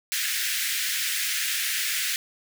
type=high-pass noise; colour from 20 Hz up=pink; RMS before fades=-27 dBFS; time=0.12-2.16 s; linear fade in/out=0 ms; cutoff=1600 Hz; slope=48 dB/octave; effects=none